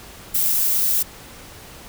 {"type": "noise", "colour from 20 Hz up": "violet", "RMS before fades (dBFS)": -19, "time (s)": [0.34, 1.03], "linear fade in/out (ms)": 10, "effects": ["pink hiss -41 dBFS RMS until 1.88 s"]}